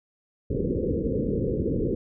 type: low-pass noise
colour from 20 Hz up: white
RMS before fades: -26 dBFS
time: 0.5-1.95 s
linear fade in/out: 5 ms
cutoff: 510 Hz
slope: 96 dB/octave
effects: none